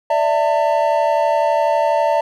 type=chord; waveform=triangle; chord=D suspended second; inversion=none; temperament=equal with one note detuned; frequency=587.3 / 659.3 / 902.1 Hz; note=D5 / E5 / A5; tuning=0 / 0 / +43 cents; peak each=-16 dBFS; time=0.1-2.21 s; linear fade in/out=5 ms; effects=none